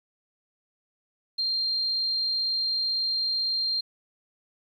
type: tone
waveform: sine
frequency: 4186 Hz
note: C8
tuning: in tune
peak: -24 dBFS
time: 1.38-3.81 s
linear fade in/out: 10 ms
effects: 10-bit

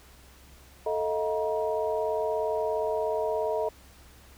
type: tone cluster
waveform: sine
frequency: 440.3 / 631 / 708 / 951 Hz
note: A4 / D#5 / F5 / A#5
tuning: +1 / +24 / +23 / +34 cents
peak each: -29 / -29 / -37 / -34 dBFS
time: 0.86-3.69 s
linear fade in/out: 5 ms
effects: added 66 Hz sine -54 dBFS peak until 4.37 s + pink hiss -55 dBFS RMS until 4.37 s

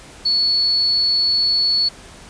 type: tone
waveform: sine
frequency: 4413 Hz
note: C#8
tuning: 9 cents flat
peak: -14 dBFS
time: 0.25-1.89 s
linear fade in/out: 10 ms
effects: pink hiss -41 dBFS RMS until 2.29 s + resampled to 22050 Hz

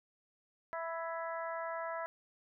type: harmonic tone with a mistuned harmonic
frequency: 330 Hz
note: E4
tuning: 2 cents sharp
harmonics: 2 / 3 / 4 / 5 / 6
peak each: -40 / -42 / -44 / -47 / -50 dBFS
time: 0.73-2.06 s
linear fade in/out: 0 ms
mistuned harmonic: 5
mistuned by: +20 cents
effects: none

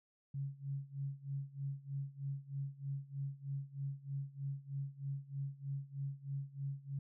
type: tone with tremolo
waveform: sine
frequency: 138.59 Hz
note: C#3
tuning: in tune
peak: -36 dBFS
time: 0.34-6.99 s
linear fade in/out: 5 ms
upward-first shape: sine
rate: 3.2 Hz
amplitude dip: 90%
effects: none

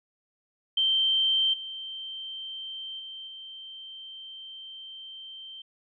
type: tone with level steps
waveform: sine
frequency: 3128 Hz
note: G7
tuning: 4 cents flat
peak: -21 / -35 / -38 / -40 dBFS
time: 0.77-5.62 s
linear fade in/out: 5 ms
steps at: 1.53 / 2.99 / 3.27 s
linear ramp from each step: 10 ms
effects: none

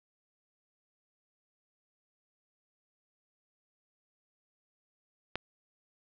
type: click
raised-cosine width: 0.3 ms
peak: -16 dBFS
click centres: 5.356 s
effects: low-pass 5000 Hz 12 dB/octave

